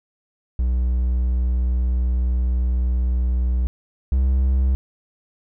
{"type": "tone pair in turn", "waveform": "triangle", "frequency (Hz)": [61.74, 65.28], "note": ["B1", "C2"], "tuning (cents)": [0, -3], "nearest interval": "minor second", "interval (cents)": 97, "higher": "second", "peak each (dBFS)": [-15, -13], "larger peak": "second", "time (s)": [[0.59, 3.67], [4.12, 4.75]], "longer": "first", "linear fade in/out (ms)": 0, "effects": []}